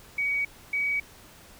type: tone pair in turn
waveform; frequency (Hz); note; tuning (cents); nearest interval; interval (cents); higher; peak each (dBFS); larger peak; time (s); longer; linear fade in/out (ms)
sine; 2258 / 2267; C#7 / C#7; +31 / +38; unison; 7; second; -24; neither; 0.18-0.45 / 0.73-1; neither; 5
effects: pink hiss -51 dBFS RMS until 1.59 s